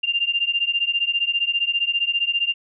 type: beating tone pair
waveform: sine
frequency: 2785 / 2800 Hz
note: F7 / F7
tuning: -5 / +4 cents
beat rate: 15 Hz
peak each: -22 dBFS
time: 0.03-2.54 s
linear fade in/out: 10 ms
effects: none